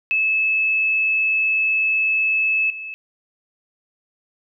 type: tone with level steps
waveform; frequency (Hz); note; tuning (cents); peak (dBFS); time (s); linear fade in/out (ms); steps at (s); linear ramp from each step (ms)
sine; 2604; E7; -22; -16 / -29; 0.11-2.94; 0; 2.7; 2
effects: none